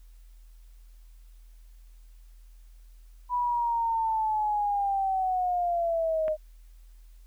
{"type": "linear sweep", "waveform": "sine", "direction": "down", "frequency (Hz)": [987.8, 614], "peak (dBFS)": -24, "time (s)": [3.29, 6.37], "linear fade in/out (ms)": 50}
{"type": "click", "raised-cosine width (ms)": 0.5, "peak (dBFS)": -24, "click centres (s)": 6.281}
{"effects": ["added 41 Hz sine -48 dBFS peak until 7.26 s", "white hiss -68 dBFS RMS until 7.26 s"]}